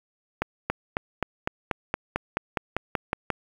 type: accelerating click train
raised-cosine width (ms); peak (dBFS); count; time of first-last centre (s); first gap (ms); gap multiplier
0.5; -9; 14; 0.42-3.303; 280; 0.96
effects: 7-bit